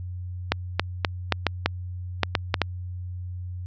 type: clicks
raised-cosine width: 0.3 ms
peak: -3 dBFS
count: 10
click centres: 0.52 / 0.796 / 1.048 / 1.323 / 1.467 / 1.66 / 2.233 / 2.352 / 2.542 / 2.617 s
effects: added 90 Hz sine -31 dBFS peak until 3.66 s + resampled to 16000 Hz